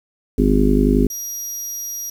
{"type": "harmonic tone", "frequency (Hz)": 51, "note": "G#1", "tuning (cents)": -31, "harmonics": [1, 3, 4, 5, 6, 7, 8], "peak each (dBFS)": [-17, -23, -21, -16, -26, -22, -21], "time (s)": [0.38, 1.07], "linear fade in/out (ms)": 5}
{"type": "tone", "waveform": "30% pulse", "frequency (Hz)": 5740, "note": "F8", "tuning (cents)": 47, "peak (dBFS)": -22, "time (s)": [1.1, 2.1], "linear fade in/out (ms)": 5}
{"effects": ["7-bit"]}